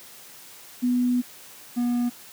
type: tone pair in turn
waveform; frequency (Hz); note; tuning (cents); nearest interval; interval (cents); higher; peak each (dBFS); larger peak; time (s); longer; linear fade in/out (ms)
sine / triangle; 246.9 / 242; B3 / B3; 0 / -35; unison; 35; first; -19; neither; 0.82-1.22 / 1.76-2.1; first; 20
effects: white hiss -46 dBFS RMS until 2.32 s + high-pass 100 Hz 12 dB/octave